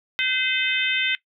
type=harmonic tone; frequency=514 Hz; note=C5; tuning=31 cents flat; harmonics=3 / 4 / 5 / 6 / 7; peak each=-28 / -24 / -27 / -26 / -29 dBFS; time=0.19-1.15 s; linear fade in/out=0 ms; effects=noise-tail reverb RT60 0.1 s tail -19 dB re dry